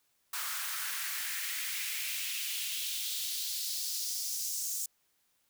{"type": "noise with high-pass filter sweep", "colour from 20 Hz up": "white", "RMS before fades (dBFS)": -36, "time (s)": [0.33, 4.86], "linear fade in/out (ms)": 5, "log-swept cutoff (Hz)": [1200, 6800], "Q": 2.3, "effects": ["white hiss -74 dBFS RMS until 5.49 s"]}